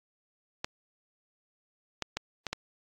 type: clicks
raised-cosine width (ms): 0.2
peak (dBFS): -14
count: 5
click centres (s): 0.645 / 2.023 / 2.17 / 2.467 / 2.53
effects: AAC 48 kbps